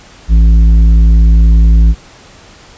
triangle tone with tanh clipping, 55.2 Hz, A1, 6 cents sharp, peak -4 dBFS, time 0.28-1.95 s, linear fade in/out 50 ms, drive 12 dB, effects pink hiss -38 dBFS RMS until 2.77 s + resampled to 16000 Hz

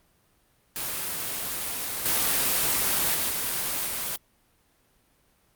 white noise with level steps, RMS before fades -31 / -24 / -26 / -28 / -30 dBFS, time 0.76-4.16 s, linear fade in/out 0 ms, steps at 2.05 / 3.14 / 3.29 / 3.86 s, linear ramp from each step 10 ms, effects pink hiss -65 dBFS RMS until 5.55 s + Opus 32 kbps

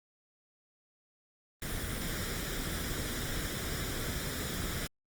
pink noise with comb filter, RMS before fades -36 dBFS, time 1.62-4.87 s, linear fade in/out 2 ms, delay 0.56 ms, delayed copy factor +0.55, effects Opus 24 kbps

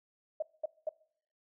sine tone bursts, 622.3 Hz, D#5, in tune, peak -30 dBFS, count 3, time 0.4-0.892 s, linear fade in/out 5 ms, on 24 ms, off 210 ms, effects noise-tail reverb RT60 0.6 s tail -22 dB re dry

